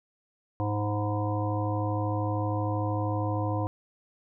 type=harmonic tone with a mistuned harmonic; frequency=104.4 Hz; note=G#2; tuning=10 cents sharp; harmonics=1 / 3 / 5 / 7 / 9 / 10; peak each=-28 / -33 / -35 / -36 / -38 / -38 dBFS; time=0.6-3.67 s; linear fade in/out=0 ms; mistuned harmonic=10; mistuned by=-53 cents; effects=none